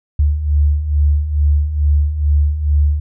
sine beating tone pair, 71.9 / 74.2 Hz, D2 / D2, -36 / +18 cents, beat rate 2.3 Hz, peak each -18 / -12 dBFS, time 0.19-3 s, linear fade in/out 5 ms, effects none

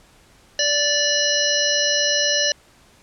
harmonic tone, 584 Hz, D5, 10 cents flat, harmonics 1 / 3 / 5 / 7 / 9 / 10, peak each -24 / -24 / -24 / -24 / -24 / -24 dBFS, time 0.59-2.52 s, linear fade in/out 2 ms, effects pink hiss -53 dBFS RMS until 3.02 s + low-pass 10000 Hz 12 dB/octave

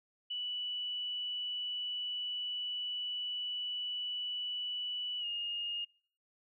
sine tone with pitch glide, 2960 to 2844 Hz, F#7 to F7, 0 to +31 cents, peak -35 dBFS, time 0.3-5.85 s, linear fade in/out 10 ms, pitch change -69 cents, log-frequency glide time 5.2-5.25 s, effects noise-tail reverb RT60 0.5 s tail -24 dB re dry

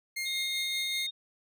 sawtooth tone with tremolo, 2126 Hz, C7, 27 cents sharp, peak -28 dBFS, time 0.16-1.07 s, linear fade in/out 10 ms, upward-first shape sine, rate 5.2 Hz, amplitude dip 30%
sine tone, 3695 Hz, A#7, 16 cents flat, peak -32 dBFS, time 0.25-1.11 s, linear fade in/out 20 ms
effects none

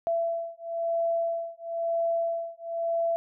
sine beating tone pair, 670 / 671 Hz, E5 / E5, +28 / +31 cents, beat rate 1 Hz, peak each -29 dBFS, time 0.07-3.16 s, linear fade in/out 0 ms, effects none

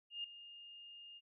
sine tone with ADSR envelope, 2827 Hz, F7, 20 cents sharp, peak -38 dBFS, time 0.1-1.21 s, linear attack 140 ms, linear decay 5 ms, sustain -14 dB, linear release 41 ms, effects none

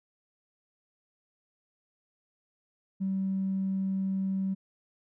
triangle tone with tanh clipping, 192 Hz, G3, 36 cents flat, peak -27 dBFS, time 3-4.55 s, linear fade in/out 20 ms, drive 4 dB, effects none

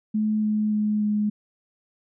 sine tone with pitch steps, 214.5 / 212.9 / 211.3 / 209.7 Hz, A3 / G#3 / G#3 / G#3, -44 / +43 / +30 / +17 cents, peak -20 dBFS, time 0.14-1.3 s, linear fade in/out 10 ms, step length 290 ms, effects none

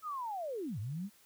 sine linear two-way sweep, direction down then up, 1300 to 95.2 to 213.5 Hz, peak -36 dBFS, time 0.02-1.1 s, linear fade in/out 50 ms, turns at 0.79 s, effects white hiss -64 dBFS RMS until 1.25 s

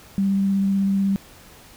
sine tone with vibrato, 196 Hz, G3, in tune, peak -17 dBFS, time 0.18-1.16 s, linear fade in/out 0 ms, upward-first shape sine, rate 16 Hz, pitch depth 11 cents each way, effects pink hiss -47 dBFS RMS until 1.76 s

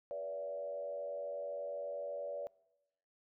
sine tone with frequency modulation, 575 Hz, D5, 37 cents flat, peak -38 dBFS, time 0.11-2.47 s, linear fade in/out 0 ms, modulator 88.2 Hz, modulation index 0.81, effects noise-tail reverb RT60 1.0 s tail -24 dB re dry

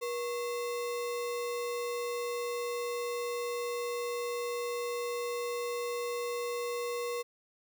sine tone with sample-and-hold, 479.9 Hz, B4, 50 cents flat, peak -32 dBFS, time 0.01-7.23 s, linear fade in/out 20 ms, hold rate 1575 Hz, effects none

